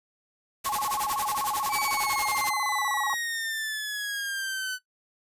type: noise with tremolo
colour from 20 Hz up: white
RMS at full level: -30 dBFS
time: 0.64-2.5 s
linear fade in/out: 10 ms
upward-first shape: sine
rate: 11 Hz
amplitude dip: 80%
type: tone with vibrato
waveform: sine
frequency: 959 Hz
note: A#5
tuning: 49 cents sharp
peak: -27 dBFS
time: 0.66-3.14 s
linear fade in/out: 0 ms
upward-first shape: square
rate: 16 Hz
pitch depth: 230 cents each way
type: exponential sweep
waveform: sawtooth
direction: down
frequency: 2315 to 1500 Hz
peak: -26 dBFS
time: 1.69-4.79 s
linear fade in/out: 50 ms
effects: noise-tail reverb RT60 0.1 s tail -17 dB re dry + resampled to 32000 Hz